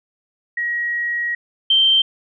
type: tone pair in turn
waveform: sine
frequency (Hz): 1900 / 3133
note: A#6 / G7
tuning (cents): +33 / -2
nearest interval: major sixth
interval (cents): 865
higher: second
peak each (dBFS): -19 / -11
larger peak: second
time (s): 0.57-1.35 / 1.7-2.02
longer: first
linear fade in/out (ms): 5
effects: none